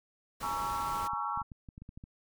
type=noise; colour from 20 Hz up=pink; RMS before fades=-43 dBFS; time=0.4-1.08 s; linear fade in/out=10 ms
type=chord; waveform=sine; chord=A# half-diminished seventh; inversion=third; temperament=just; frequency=839.1 / 932.3 / 1118.8 / 1342.6 Hz; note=G#5 / A#5 / C#6 / E6; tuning=+18 / 0 / +16 / +31 cents; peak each=-38 / -38 / -36 / -37 dBFS; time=0.42-1.43 s; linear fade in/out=20 ms
type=clicks; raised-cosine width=5 ms; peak=-34 dBFS; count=11; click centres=1.029 / 1.134 / 1.375 / 1.417 / 1.518 / 1.688 / 1.779 / 1.82 / 1.891 / 1.975 / 2.039 s
effects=none